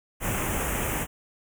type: band-stop noise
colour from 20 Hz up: pink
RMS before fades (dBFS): -28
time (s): 0.2-1.07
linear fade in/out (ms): 50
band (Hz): 3000 to 6400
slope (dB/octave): 48
effects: none

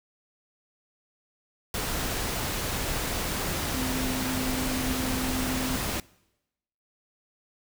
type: tone in noise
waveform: sine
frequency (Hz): 257.3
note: C4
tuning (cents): -29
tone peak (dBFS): -30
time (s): 3.74-5.76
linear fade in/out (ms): 2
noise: pink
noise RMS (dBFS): -30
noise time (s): 1.74-6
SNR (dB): -3
effects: noise-tail reverb RT60 0.9 s tail -23 dB re dry

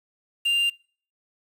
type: tone with quantisation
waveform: triangle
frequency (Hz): 2794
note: F7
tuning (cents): 0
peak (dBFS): -18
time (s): 0.45-0.7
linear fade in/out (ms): 10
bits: 7
effects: noise-tail reverb RT60 0.5 s tail -26 dB re dry

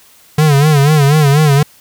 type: tone with vibrato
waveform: square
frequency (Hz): 146.83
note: D3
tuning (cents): 0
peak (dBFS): -7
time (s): 0.38-1.63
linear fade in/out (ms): 5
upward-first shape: sine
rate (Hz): 4.1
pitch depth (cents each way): 110
effects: white hiss -45 dBFS RMS until 1.8 s

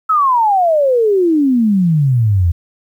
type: exponential sweep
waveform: sine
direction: down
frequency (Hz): 1318.5 to 81.4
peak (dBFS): -9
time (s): 0.09-2.52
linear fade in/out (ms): 10
effects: 8-bit

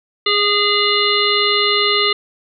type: harmonic tone with a mistuned harmonic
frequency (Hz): 411.2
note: G#4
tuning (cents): -17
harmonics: 1 / 3 / 5 / 7 / 9 / 10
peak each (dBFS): -20 / -20 / -20 / -20 / -20 / -20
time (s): 0.26-2.13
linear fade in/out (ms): 5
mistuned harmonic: 9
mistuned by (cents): -62
effects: none

